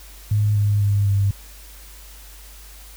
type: tone with pitch steps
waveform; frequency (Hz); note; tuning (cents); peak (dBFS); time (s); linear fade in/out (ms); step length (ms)
sine; 104.8 / 103.06 / 101.35 / 99.66; G#2 / G#2 / G#2 / G2; +16 / -13 / -42 / +29; -15; 0.31-1.31; 5; 250
effects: added 50 Hz sine -41 dBFS peak until 2.96 s + white hiss -45 dBFS RMS until 2.96 s